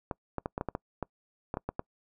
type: clicks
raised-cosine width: 1 ms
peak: -18 dBFS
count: 12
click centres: 0.112 / 0.383 / 0.459 / 0.579 / 0.611 / 0.687 / 0.751 / 1.027 / 1.541 / 1.571 / 1.69 / 1.794 s
effects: noise-tail reverb RT60 0.1 s tail -26 dB re dry